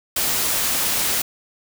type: noise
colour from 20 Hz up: white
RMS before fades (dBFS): -21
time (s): 0.16-1.22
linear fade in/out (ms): 5
effects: none